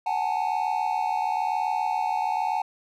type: tone cluster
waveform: triangle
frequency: 744 / 831 / 892 Hz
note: F#5 / G#5 / A5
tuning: +9 / +1 / +23 cents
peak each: -26 dBFS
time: 0.06-2.62 s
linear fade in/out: 5 ms
effects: none